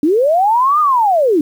sine linear two-way sweep, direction up then down, 277.2 to 1244.5 to 277.2 Hz, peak -9 dBFS, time 0.03-1.41 s, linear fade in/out 2 ms, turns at 0.8 s, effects 7-bit

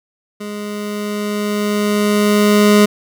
25% pulse tone with level ramp, 207.7 Hz, G#3, in tune, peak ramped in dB -21 to -3 dBFS, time 0.4-2.86 s, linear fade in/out 10 ms, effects none

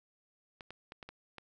clicks, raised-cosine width 0.3 ms, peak -30 dBFS, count 6, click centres 0.608 / 0.706 / 0.921 / 1.028 / 1.09 / 1.383 s, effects none

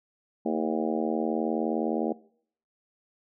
harmonic tone with a mistuned harmonic, 79.7 Hz, D#2, 42 cents sharp, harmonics 3 / 4 / 5 / 6 / 7 / 8 / 9 / 10, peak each -29 / -31 / -33 / -35 / -36 / -37 / -38 / -39 dBFS, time 0.45-2.13 s, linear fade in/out 10 ms, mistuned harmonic 3, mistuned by -91 cents, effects noise-tail reverb RT60 0.6 s tail -21 dB re dry

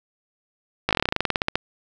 slowing click train, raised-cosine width 0.3 ms, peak -4 dBFS, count 18, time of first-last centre 0.89-1.556 s, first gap 18 ms, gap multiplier 1.09, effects none

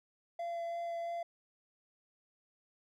triangle tone with vibrato, 681 Hz, F5, 44 cents flat, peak -34 dBFS, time 0.39-1.23 s, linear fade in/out 5 ms, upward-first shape sine, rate 3 Hz, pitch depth 10 cents each way, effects none

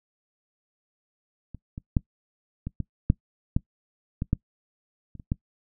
clicks, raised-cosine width 5 ms, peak -26 / -23 / -8 / -19 / -17 / -6 / -9 / -15 / -9 / -30 / -29 / -12 dBFS, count 12, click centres 1.547 / 1.779 / 1.968 / 2.67 / 2.803 / 3.101 / 3.565 / 4.221 / 4.331 / 5.153 / 5.198 / 5.319 s, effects noise-tail reverb RT60 0.1 s tail -22 dB re dry

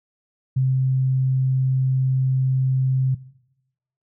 sine tone, 131.1 Hz, C3, 4 cents sharp, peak -16 dBFS, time 0.56-3.15 s, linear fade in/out 10 ms, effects noise-tail reverb RT60 0.9 s tail -20 dB re dry

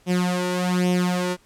sawtooth tone with flanger, 180.1 Hz, F#3, 46 cents flat, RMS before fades -22 dBFS, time 0.06-1.37 s, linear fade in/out 50 ms, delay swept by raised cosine 0.33 to 2.13 ms, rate 1.2 Hz, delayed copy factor +0.75, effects pink hiss -58 dBFS RMS until 1.45 s + low-pass 11000 Hz 12 dB/octave

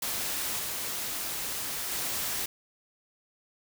white noise with level steps, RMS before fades -32 / -34 / -32 dBFS, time 0.02-2.46 s, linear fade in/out 5 ms, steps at 0.59 / 1.91 s, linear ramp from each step 5 ms, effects none

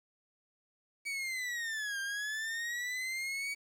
40% pulse linear two-way sweep, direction down then up, 2272 to 1584 to 2272 Hz, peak -34 dBFS, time 1.05-3.55 s, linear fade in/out 20 ms, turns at 2 s, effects low-pass 11000 Hz 12 dB/octave + 10-bit

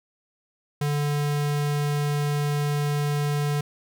square tone, 146.1 Hz, D3, 9 cents flat, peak -23 dBFS, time 0.81-3.61 s, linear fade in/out 5 ms, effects none

